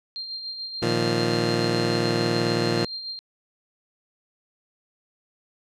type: tone with tremolo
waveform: sine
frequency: 4186 Hz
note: C8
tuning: in tune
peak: -29 dBFS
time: 0.16-3.19 s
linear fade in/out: 0 ms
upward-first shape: sine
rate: 6.9 Hz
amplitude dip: 45%
type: chord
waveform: 15% pulse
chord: Bb suspended fourth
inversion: none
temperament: just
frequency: 116.54 / 155.39 / 174.81 Hz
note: Bb2 / Eb3 / F3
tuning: 0 / -2 / +2 cents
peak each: -19 / -22 / -21 dBFS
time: 0.82-2.85 s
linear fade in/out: 5 ms
effects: low-pass 8000 Hz 12 dB/octave

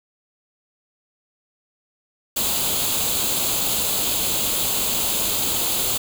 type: noise with comb filter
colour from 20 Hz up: white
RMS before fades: -22 dBFS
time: 2.36-5.98 s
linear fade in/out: 10 ms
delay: 0.27 ms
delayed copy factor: +0.65
effects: none

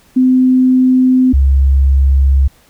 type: tone pair in turn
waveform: sine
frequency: 256.4 / 67.91 Hz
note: C4 / C#2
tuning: -35 / -35 cents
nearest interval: octave + major seventh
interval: 2300 cents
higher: first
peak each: -6 dBFS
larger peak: neither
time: 0.16-1.33 / 1.33-2.48 s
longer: first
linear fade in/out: 10 ms
effects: pink hiss -49 dBFS RMS until 2.69 s

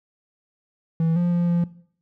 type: tone with pitch steps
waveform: triangle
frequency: 163.6 / 174.7 / 173.5 / 172.4 Hz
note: E3 / F3 / F3 / F3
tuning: -13 / +1 / -11 / -22 cents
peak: -16 dBFS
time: 1-1.64 s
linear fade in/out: 2 ms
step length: 160 ms
effects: noise-tail reverb RT60 0.6 s tail -19 dB re dry

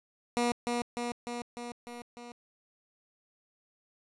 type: tone with echo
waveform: 15% pulse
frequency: 240 Hz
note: B3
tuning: 49 cents flat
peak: -20 dBFS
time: 0.37-0.52 s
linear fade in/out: 0 ms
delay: 300 ms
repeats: 6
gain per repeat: -3 dB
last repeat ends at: 2.32 s
effects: resampled to 24000 Hz + 10-bit

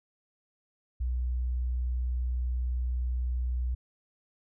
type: tone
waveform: sine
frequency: 61.74 Hz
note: B1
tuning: in tune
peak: -27 dBFS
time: 1-3.75 s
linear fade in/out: 10 ms
effects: none

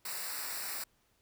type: noise with comb filter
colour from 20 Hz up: white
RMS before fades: -39 dBFS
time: 0.05-0.84 s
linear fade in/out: 5 ms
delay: 0.31 ms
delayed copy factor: -0.75
effects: pink hiss -72 dBFS RMS until 1.21 s

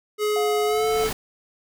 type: tone with pitch glide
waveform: square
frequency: 421.5 to 437.4 Hz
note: G#4 to A4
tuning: +26 to -10 cents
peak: -21 dBFS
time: 0.18-1.11 s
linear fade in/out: 50 ms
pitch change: +64 cents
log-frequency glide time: 0.66-0.86 s
type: tone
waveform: sine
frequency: 713 Hz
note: F5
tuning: 36 cents sharp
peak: -26 dBFS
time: 0.36-1.04 s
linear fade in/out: 2 ms
type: noise with exponential growth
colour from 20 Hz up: pink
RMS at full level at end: -27 dBFS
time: 0.39-1.13 s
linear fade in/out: 5 ms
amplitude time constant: 160 ms
effects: none

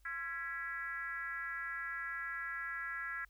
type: tone with frequency modulation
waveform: sine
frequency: 1661.2 Hz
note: G#6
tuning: in tune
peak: -38 dBFS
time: 0.05-3.25 s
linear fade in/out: 5 ms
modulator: 304 Hz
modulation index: 1.1
effects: added 50 Hz sine -63 dBFS peak until 3.29 s + white hiss -75 dBFS RMS until 3.29 s

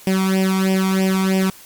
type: tone with flanger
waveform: sawtooth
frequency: 190 Hz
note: F#3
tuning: 46 cents sharp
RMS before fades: -17 dBFS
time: 0.07-1.5 s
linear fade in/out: 2 ms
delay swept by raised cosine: 0.37 to 0.9 ms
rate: 3.1 Hz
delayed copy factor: +0.85
effects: white hiss -43 dBFS RMS until 1.65 s + MP3 96 kbps

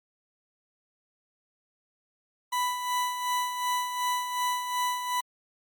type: tone with tremolo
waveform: 40% pulse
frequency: 991 Hz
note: B5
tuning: 6 cents sharp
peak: -24 dBFS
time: 2.52-5.21 s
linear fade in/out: 10 ms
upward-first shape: sine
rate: 2.7 Hz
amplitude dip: 55%
effects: Opus 48 kbps

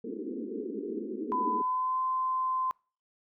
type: band-pass noise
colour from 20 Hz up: white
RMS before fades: -36 dBFS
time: 0.04-1.62 s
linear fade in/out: 5 ms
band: 210 to 450 Hz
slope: 96 dB/octave
type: tone with pitch glide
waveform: sine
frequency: 1003 to 1033.6 Hz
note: B5 to C6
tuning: +26 to -21 cents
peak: -27 dBFS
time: 1.32-2.71 s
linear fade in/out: 0 ms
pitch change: +53 cents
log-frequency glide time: 1.53-2.01 s
effects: noise-tail reverb RT60 0.4 s tail -26 dB re dry

